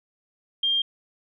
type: tone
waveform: sine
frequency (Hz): 3200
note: G7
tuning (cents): +35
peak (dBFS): -20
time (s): 0.63-0.82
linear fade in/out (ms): 5
effects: none